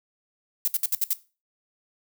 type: noise bursts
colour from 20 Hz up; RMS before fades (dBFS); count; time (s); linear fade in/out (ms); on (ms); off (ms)
violet; -23; 6; 0.65-1.131; 0; 26; 65
effects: noise-tail reverb RT60 0.3 s tail -17 dB re dry